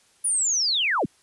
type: linear sweep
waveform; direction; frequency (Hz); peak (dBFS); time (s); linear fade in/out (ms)
sine; down; 9860 to 86.3; -20; 0.24-1.06; 10
effects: white hiss -60 dBFS RMS until 1.22 s + resampled to 24000 Hz